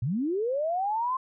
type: linear sweep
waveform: sine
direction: up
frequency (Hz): 103.83 to 1061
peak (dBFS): -25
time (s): 0.02-1.17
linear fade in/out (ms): 5
effects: none